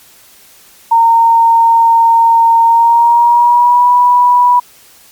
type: tone with pitch glide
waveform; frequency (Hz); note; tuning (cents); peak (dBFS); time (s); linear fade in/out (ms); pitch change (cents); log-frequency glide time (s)
sine; 919 to 979.3; A#5 to B5; -25 to -15; -4; 0.91-4.6; 10; +110; 2.64-3.9
effects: white hiss -42 dBFS RMS until 5.11 s + MP3 96 kbps